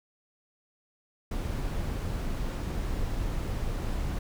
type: noise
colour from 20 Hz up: brown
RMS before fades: -31 dBFS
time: 1.31-4.19 s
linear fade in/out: 5 ms
effects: none